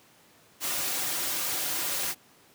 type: noise with comb filter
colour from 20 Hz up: white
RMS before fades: -30 dBFS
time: 0.6-2.15 s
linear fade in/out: 50 ms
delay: 4.6 ms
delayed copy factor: -0.5
effects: pink hiss -58 dBFS RMS until 2.54 s + high-pass 150 Hz 12 dB/octave